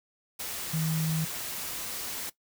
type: tone in noise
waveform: sine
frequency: 159.3 Hz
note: D#3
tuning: 41 cents sharp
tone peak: -26 dBFS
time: 0.73-1.25 s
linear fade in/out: 10 ms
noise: white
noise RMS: -36 dBFS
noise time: 0.39-2.3 s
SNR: +7 dB
effects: noise-tail reverb RT60 0.1 s tail -17 dB re dry